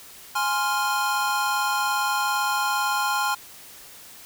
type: chord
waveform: square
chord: F minor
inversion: first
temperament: equal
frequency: 830.6 / 1046.5 / 1396.9 Hz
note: Ab5 / C6 / F6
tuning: 0 / 0 / 0 cents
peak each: -27 dBFS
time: 0.35-3.35 s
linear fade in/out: 10 ms
effects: white hiss -45 dBFS RMS until 4.25 s